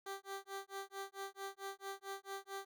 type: tone with tremolo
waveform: 15% pulse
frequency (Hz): 392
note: G4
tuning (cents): 0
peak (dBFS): -35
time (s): 0.06-2.65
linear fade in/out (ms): 5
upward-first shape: sine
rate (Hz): 4.5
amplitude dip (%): 100
effects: none